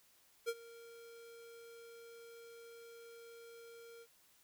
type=tone with ADSR envelope; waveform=square; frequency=464.5 Hz; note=A#4; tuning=6 cents flat; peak=-34 dBFS; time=0.46-4.07 s; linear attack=27 ms; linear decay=49 ms; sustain=-20 dB; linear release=54 ms; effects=white hiss -69 dBFS RMS until 4.43 s